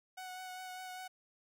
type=tone with vibrato; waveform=sawtooth; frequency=740 Hz; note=F#5; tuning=in tune; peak=-40 dBFS; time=0.17-1.08 s; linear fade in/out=10 ms; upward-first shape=sine; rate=5 Hz; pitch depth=15 cents each way; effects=none